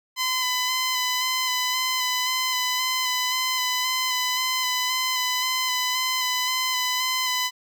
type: tone with vibrato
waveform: 10% pulse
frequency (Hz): 1014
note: B5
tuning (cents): +45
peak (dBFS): -14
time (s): 0.16-7.51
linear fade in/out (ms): 50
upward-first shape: square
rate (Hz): 1.9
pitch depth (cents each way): 17
effects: none